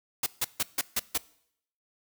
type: noise bursts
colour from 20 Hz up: white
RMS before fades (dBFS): -27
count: 6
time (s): 0.23-1.178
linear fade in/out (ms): 5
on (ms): 33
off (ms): 150
effects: noise-tail reverb RT60 0.7 s tail -21 dB re dry